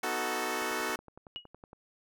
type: chord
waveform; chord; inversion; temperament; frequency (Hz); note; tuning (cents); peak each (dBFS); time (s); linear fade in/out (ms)
10% pulse; B dominant seventh; none; equal with one note detuned; 246.9 / 312.9 / 370 / 440; B3 / D#4 / F#4 / A4; 0 / +10 / 0 / 0; -31 / -30 / -27 / -27; 0.03-0.96; 5
type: click train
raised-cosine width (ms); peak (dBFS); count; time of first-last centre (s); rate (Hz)
1; -35; 13; 0.62-1.731; 10.8
type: tone with exponential decay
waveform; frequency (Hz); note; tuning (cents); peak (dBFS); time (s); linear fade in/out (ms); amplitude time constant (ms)
sine; 2900; F#7; -35; -33; 1.36-1.47; 0; 22
effects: none